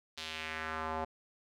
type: tone with band-pass filter sweep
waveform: square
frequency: 79.4 Hz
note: D#2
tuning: 36 cents sharp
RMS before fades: -39 dBFS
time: 0.17-1.05 s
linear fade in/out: 10 ms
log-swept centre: 4000 to 770 Hz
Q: 1.9
effects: none